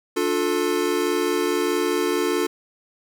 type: chord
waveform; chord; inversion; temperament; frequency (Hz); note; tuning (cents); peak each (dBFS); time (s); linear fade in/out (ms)
square; D minor; none; equal with one note detuned; 293.7 / 355.3 / 440; D4 / F4 / A4; 0 / +30 / 0; -27 / -24 / -25; 0.16-2.47; 10
effects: none

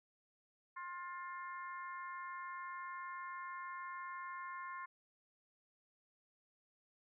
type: harmonic tone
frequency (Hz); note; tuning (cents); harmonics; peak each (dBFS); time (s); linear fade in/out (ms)
353.4; F4; +21; 3 / 4 / 5 / 6; -45 / -53 / -52 / -56; 0.76-4.86; 10
effects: none

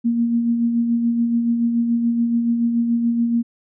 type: tone with tremolo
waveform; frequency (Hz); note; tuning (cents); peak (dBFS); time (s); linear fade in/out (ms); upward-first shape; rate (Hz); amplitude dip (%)
sine; 234.3; A#3; +9; -14; 0.04-3.43; 20; sine; 7; 40
effects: none

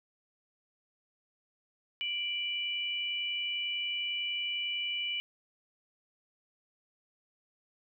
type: tone pair together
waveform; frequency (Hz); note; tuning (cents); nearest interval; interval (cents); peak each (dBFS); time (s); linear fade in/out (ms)
sine; 2349 / 2960; D7 / F#7; 0 / 0; major third; 400; -36 / -33; 2.01-5.2; 0
effects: none

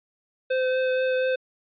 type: tone with vibrato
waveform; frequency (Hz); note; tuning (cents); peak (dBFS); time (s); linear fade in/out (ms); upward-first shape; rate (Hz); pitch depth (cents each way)
square; 515; C5; -28; -22; 0.5-1.36; 10; triangle; 4.2; 13
effects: resampled to 8000 Hz

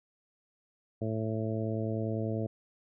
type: harmonic tone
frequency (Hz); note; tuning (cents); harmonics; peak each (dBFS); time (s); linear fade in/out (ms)
110.3; A2; +5; 1 / 2 / 3 / 4 / 5 / 6; -33 / -36 / -38 / -39 / -40 / -41; 1.01-2.47; 10
effects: none

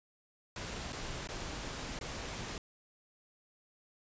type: noise with dropouts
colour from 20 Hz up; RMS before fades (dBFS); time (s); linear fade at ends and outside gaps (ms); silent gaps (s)
pink; -41; 0.56-2.58; 2; 0.924-0.928 / 1.274-1.288 / 1.99-2.011
effects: resampled to 16000 Hz

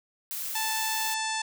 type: noise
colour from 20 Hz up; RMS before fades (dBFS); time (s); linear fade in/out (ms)
blue; -34; 0.31-1.14; 0
type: harmonic tone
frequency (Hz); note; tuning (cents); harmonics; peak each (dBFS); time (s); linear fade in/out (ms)
880; A5; 0; 1 / 2 / 3 / 4 / 5 / 6 / 7 / 8 / 9 / 10; -32 / -35 / -37 / -38 / -39 / -40 / -40 / -41 / -42 / -42; 0.55-1.42; 5
effects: none

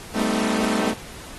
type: chord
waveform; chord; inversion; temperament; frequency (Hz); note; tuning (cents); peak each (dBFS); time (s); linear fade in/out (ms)
sawtooth; A half-diminished seventh; third; equal with one note detuned; 196 / 220 / 254.9 / 311.1; G3 / A3 / C4 / Eb4; 0 / 0 / -45 / 0; -24 / -19 / -23 / -24; 0.13-0.95; 50
effects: pink hiss -40 dBFS RMS until 1.38 s + AAC 32 kbps

